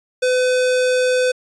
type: tone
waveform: square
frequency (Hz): 505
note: B4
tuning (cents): +39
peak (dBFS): -15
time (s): 0.22-1.32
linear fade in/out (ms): 10
effects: resampled to 22050 Hz